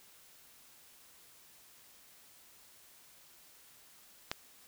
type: click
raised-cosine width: 0.2 ms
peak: -16 dBFS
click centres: 4.315 s
effects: white hiss -60 dBFS RMS until 4.67 s